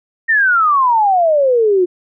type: exponential sweep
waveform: sine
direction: down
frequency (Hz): 1864.7 to 349.2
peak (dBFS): -9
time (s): 0.28-1.86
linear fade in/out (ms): 20
effects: none